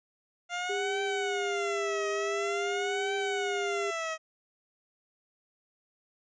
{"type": "tone with vibrato", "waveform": "15% pulse", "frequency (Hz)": 698.5, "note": "F5", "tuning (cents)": 0, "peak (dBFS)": -25, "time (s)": [0.49, 4.18], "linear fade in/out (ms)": 50, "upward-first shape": "triangle", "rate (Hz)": 0.47, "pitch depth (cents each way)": 180}
{"type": "tone", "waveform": "sine", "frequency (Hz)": 402.9, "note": "G4", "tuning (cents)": 48, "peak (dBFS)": -31, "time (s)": [0.69, 3.91], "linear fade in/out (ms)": 10}
{"effects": ["resampled to 16000 Hz"]}